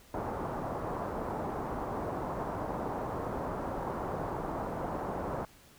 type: low-pass noise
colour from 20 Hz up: white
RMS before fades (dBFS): -36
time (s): 0.14-5.45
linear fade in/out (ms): 2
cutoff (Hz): 1000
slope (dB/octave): 24
effects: pink hiss -58 dBFS RMS until 5.78 s